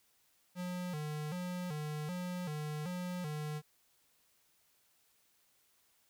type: tone with vibrato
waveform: square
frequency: 164.81 Hz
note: E3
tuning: in tune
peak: -38 dBFS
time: 0.55-3.62 s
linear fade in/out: 50 ms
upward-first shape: square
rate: 1.3 Hz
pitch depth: 150 cents each way
effects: white hiss -72 dBFS RMS until 6.09 s